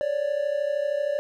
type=tone pair together; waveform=triangle; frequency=554.4 / 587.4 Hz; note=C#5 / D5; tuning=0 / 0 cents; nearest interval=minor second; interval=100 cents; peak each=-26 / -23 dBFS; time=0.01-1.19 s; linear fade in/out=0 ms; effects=none